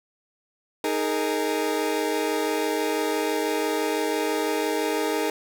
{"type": "chord", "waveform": "30% pulse", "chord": "D# suspended fourth", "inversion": "none", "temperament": "equal with one note detuned", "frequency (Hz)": [311.1, 415.3, 461.3], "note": ["D#4", "G#4", "A#4"], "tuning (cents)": [0, 0, -18], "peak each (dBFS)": -25, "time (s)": [0.84, 5.3], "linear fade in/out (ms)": 2, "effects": []}